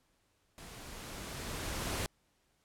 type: noise with level ramp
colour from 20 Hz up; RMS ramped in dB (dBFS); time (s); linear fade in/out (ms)
pink; -50 to -35; 0.58-2.06; 0
effects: pink hiss -74 dBFS RMS until 2.64 s + low-pass 12000 Hz 12 dB/octave